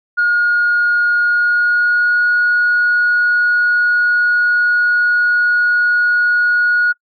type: tone with pitch glide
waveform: sine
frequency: 1433 to 1448.8 Hz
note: F6 to F#6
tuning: +44 to -37 cents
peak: -9 dBFS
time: 0.17-6.93 s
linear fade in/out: 20 ms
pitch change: +19 cents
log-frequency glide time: 1.21-2.26 s
effects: noise-tail reverb RT60 0.1 s tail -26 dB re dry + tanh soft clip ceiling -7 dBFS